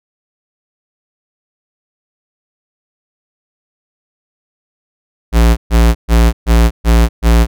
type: tone bursts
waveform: square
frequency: 57.4 Hz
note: A#1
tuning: 26 cents flat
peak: -6 dBFS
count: 6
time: 5.32-7.47 s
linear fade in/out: 50 ms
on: 250 ms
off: 130 ms
effects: none